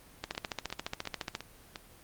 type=two click trains; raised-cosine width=0.2 ms; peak=-16 / -22 dBFS; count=17 / 5; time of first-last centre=0.24-1.351 / 0.35-1.758 s; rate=14.4 / 2.84 Hz; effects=pink hiss -56 dBFS RMS until 2.03 s + Opus 24 kbps